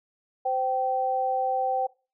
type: tone pair together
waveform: sine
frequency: 517 / 774.6 Hz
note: C5 / G5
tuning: -21 / -21 cents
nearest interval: perfect fifth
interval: 700 cents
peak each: -29 / -24 dBFS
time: 0.45-1.87 s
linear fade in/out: 10 ms
effects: noise-tail reverb RT60 0.3 s tail -20 dB re dry